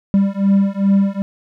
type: beating tone pair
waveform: triangle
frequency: 196 / 198.5 Hz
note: G3 / G3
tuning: 0 / +22 cents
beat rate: 2.5 Hz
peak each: -13 dBFS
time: 0.14-1.22 s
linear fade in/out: 0 ms
effects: none